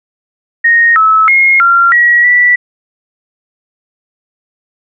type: tone with pitch steps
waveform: sine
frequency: 1862 / 1300 / 2150 / 1379 / 1915 / 1960 Hz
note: A#6 / E6 / C7 / F6 / A#6 / B6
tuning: -2 / -24 / +47 / -22 / +46 / -14 cents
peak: -4 dBFS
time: 0.64-2.56 s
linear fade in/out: 10 ms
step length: 320 ms
effects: none